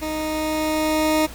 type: tone with level ramp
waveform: 20% pulse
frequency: 310.6 Hz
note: D#4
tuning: 3 cents flat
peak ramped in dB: -20 to -11 dBFS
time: 0.01-1.27 s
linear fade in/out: 20 ms
effects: added 60 Hz sine -38 dBFS peak until 1.34 s + pink hiss -40 dBFS RMS until 1.34 s